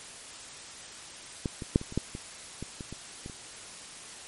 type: clicks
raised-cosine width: 3 ms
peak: -16 / -23 / -7 / -25 / -28 / -13 / -24 / -23 / -25 / -26 / -26 / -30 dBFS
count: 12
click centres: 1.458 / 1.622 / 1.759 / 1.814 / 1.924 / 1.976 / 2.151 / 2.626 / 2.808 / 2.926 / 3.261 / 3.298 s
effects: white hiss -45 dBFS RMS until 4.27 s + MP3 48 kbps